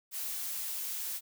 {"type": "noise", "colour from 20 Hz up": "blue", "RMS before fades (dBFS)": -37, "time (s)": [0.11, 1.21], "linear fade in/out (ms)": 50, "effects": []}